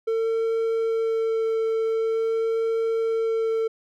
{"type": "tone with vibrato", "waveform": "triangle", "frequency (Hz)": 449.9, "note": "A4", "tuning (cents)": 39, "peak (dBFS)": -19, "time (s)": [0.07, 3.68], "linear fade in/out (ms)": 10, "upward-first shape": "sine", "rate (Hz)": 0.46, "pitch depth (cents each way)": 10, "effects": []}